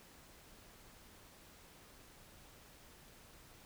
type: silence
effects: pink hiss -60 dBFS RMS until 3.65 s